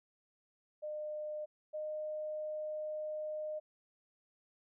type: tone pair in turn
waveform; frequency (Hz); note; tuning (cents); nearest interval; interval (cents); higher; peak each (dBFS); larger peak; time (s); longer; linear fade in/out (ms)
sine; 606 / 613; D#5 / D#5; -46 / -26; unison; 20; second; -38 / -37; second; 0.82-1.46 / 1.73-3.6; second; 20
effects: none